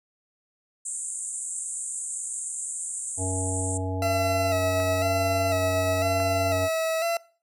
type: band-pass noise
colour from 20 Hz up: white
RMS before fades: -33 dBFS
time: 0.85-3.78 s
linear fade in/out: 10 ms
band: 7100 to 9300 Hz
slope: 96 dB/octave
type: harmonic tone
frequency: 93.6 Hz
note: F#2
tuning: 20 cents sharp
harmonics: 1 / 3 / 5 / 7 / 9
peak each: -28 / -33 / -35 / -36 / -38 dBFS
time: 3.17-6.69 s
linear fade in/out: 50 ms
type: tone with vibrato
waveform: 40% pulse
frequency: 661 Hz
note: E5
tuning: 5 cents sharp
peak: -23 dBFS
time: 4.02-7.17 s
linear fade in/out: 2 ms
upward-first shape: square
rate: 1 Hz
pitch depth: 37 cents each way
type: clicks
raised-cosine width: 0.5 ms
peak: -25 / -23 dBFS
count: 2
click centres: 4.802 / 6.202 s
effects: noise-tail reverb RT60 0.4 s tail -21 dB re dry